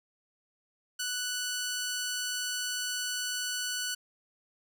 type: tone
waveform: 10% pulse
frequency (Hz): 1483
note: F#6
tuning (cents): +4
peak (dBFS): -23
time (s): 0.99-3.95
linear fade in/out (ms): 10
effects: none